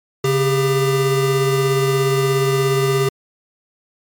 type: tone pair together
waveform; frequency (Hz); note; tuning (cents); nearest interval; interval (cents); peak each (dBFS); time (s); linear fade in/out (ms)
square; 138.44 / 398.4; C#3 / G4; -2 / +28; octave + tritone; 1830; -19 / -17; 0.24-3.09; 5
effects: MP3 96 kbps